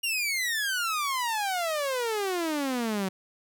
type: exponential sweep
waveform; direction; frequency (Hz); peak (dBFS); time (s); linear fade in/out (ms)
sawtooth; down; 2848 to 185; -23; 0.03-3.09; 10
effects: none